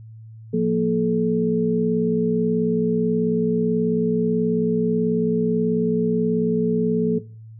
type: tone cluster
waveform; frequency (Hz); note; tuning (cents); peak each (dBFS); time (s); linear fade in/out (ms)
sine; 175.5 / 233.9 / 431.1; F3 / A#3 / A4; +9 / +6 / -35; -22; 0.53-7.19; 10
effects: noise-tail reverb RT60 0.4 s tail -17 dB re dry + added 111 Hz sine -38 dBFS peak until 7.59 s